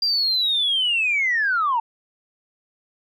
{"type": "linear sweep", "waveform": "sine", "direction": "down", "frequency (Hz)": [4800, 880], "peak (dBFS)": -17, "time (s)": [0.02, 1.8], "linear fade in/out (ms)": 5, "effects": ["tanh soft clip ceiling -13 dBFS"]}